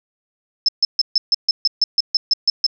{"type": "tone bursts", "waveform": "sine", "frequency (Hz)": 5250, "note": "E8", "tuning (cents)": -8, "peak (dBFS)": -11, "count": 13, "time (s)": [0.66, 2.665], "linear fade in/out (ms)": 2, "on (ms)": 25, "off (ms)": 140, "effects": []}